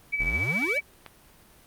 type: tone with tremolo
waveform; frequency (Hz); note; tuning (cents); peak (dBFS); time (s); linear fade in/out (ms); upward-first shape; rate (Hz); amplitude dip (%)
sine; 2294; D7; -41; -22; 0.12-0.81; 20; sine; 14; 60
type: exponential sweep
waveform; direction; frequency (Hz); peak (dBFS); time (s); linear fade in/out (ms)
square; up; 30.5 to 648; -30; 0.19-0.79; 20
type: clicks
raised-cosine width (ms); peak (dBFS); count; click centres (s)
0.3; -24; 2; 0.624 / 1.063
effects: pink hiss -55 dBFS RMS until 1.66 s + Opus 32 kbps